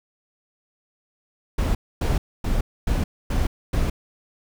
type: noise bursts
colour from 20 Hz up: brown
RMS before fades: -21 dBFS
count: 6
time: 1.58-3.9 s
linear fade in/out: 5 ms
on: 170 ms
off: 260 ms
effects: none